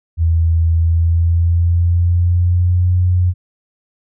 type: tone with pitch glide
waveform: sine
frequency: 82.41 to 89.87 Hz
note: E2 to F#2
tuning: 0 to -50 cents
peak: -10 dBFS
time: 0.17-3.34 s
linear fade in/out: 50 ms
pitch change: +150 cents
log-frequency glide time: 0.74-2.91 s
effects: none